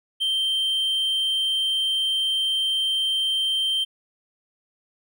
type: tone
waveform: triangle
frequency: 3136 Hz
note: G7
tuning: in tune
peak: -19 dBFS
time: 0.2-3.85 s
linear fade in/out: 20 ms
effects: none